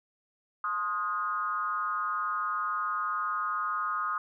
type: tone with frequency modulation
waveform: sine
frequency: 1244.5 Hz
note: D#6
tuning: in tune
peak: -28 dBFS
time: 0.64-4.18 s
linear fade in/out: 2 ms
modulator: 189 Hz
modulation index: 0.83
effects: none